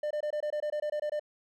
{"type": "tone bursts", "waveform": "triangle", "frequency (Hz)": 599, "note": "D5", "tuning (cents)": 34, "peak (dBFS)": -27, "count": 12, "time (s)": [0.03, 1.196], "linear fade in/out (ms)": 5, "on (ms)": 77, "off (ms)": 22, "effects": []}